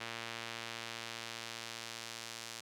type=tone with band-pass filter sweep; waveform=sawtooth; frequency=115 Hz; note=A#2; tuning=23 cents flat; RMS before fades=-45 dBFS; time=0-2.61 s; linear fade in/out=10 ms; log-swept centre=2700 to 5600 Hz; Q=0.86; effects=none